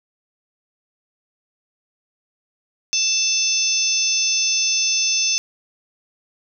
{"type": "harmonic tone", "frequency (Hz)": 880, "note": "A5", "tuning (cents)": 0, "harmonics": [3, 4, 5, 6, 7], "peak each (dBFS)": [-25, -28, -31, -21, -20], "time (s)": [2.93, 5.38], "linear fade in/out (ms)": 0, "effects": []}